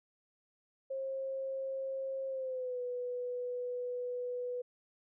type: tone with pitch glide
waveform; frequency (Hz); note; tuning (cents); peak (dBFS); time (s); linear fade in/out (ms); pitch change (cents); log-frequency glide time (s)
sine; 535 to 493.4; C5 to B4; +38 to -2; -35; 0.9-4.62; 10; -140; 2.28-2.81
effects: none